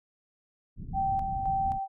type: low-pass noise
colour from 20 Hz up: pink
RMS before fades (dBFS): -37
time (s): 0.76-1.8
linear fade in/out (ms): 50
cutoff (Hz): 200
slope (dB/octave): 24
type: tone with tremolo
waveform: sine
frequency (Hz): 778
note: G5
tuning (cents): -13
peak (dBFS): -25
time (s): 0.93-1.88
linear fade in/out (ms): 50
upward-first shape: square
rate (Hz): 1.9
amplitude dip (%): 40
effects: none